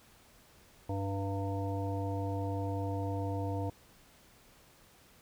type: harmonic tone with a mistuned harmonic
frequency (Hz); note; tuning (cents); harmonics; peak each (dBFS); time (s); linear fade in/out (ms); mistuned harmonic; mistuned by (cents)
98; G2; 0; 1 / 3 / 5 / 7 / 9; -34 / -39 / -41 / -42 / -44; 0.89-3.7; 5; 9; +59
effects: pink hiss -61 dBFS RMS until 5.21 s